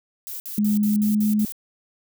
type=noise bursts; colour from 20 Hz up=violet; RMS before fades=-33 dBFS; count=7; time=0.27-1.522 s; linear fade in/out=0 ms; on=130 ms; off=57 ms
type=tone with pitch glide; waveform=sine; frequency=209 to 211.7 Hz; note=G#3 to G#3; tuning=+11 to +33 cents; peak=-17 dBFS; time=0.58-1.45 s; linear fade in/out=2 ms; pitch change=+22 cents; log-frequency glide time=0.82-1.31 s
effects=none